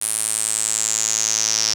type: tone with band-pass filter sweep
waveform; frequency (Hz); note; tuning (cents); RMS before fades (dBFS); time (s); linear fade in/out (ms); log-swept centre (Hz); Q
sawtooth; 110; A2; 0; -21; 0.01-1.74; 10; 9900 to 5500; 7.2
effects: none